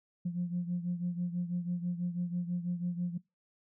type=beating tone pair; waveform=sine; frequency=174.61 / 180.71 Hz; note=F3 / F#3; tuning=0 / -41 cents; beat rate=6.1 Hz; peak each=-32 / -36 dBFS; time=0.25-3.18 s; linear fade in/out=10 ms; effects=noise-tail reverb RT60 0.2 s tail -22 dB re dry + tanh soft clip ceiling -25 dBFS